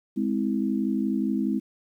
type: chord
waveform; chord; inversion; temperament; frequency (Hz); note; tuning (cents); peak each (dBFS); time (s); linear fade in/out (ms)
sine; Ab augmented; none; just; 207.7 / 259.6 / 324.5; Ab3 / C4 / E4; 0 / -13 / -27; -26 / -27 / -29; 0.16-1.6; 20
effects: 10-bit